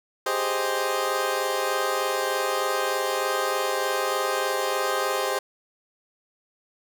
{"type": "chord", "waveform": "20% pulse", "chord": "Ab major seventh", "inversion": "third", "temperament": "equal", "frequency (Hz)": [392, 415.3, 523.3, 622.3], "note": ["G4", "Ab4", "C5", "Eb5"], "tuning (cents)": [0, 0, 0, 0], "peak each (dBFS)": [-25, -26, -22, -26], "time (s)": [0.26, 5.39], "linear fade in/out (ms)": 5, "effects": []}